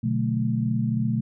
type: chord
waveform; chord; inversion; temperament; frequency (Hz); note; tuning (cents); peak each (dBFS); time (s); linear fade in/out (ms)
sine; B minor seventh; none; equal; 123.47 / 146.83 / 185 / 220; B2 / D3 / F#3 / A3; 0 / 0 / 0 / 0; -25 / -30 / -31 / -25; 0.03-1.21; 10
effects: none